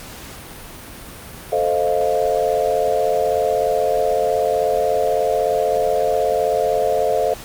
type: chord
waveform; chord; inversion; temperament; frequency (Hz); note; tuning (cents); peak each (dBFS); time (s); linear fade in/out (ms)
sine; F dominant seventh; first; equal; 440 / 523.3 / 622.3 / 698.5; A4 / C5 / Eb5 / F5; 0 / 0 / 0 / 0; -21; 1.52-7.34; 5
effects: pink hiss -36 dBFS RMS until 7.44 s + Opus 48 kbps